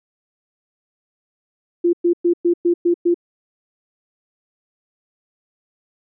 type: tone bursts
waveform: sine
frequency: 346.4 Hz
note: F4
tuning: 14 cents flat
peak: -12 dBFS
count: 7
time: 1.84-3.144 s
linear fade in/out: 10 ms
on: 92 ms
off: 110 ms
effects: none